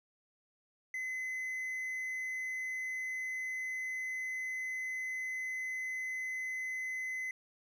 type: tone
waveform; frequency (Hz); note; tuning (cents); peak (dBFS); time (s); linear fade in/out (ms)
triangle; 2036; C7; -48; -34; 0.94-7.31; 2
effects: none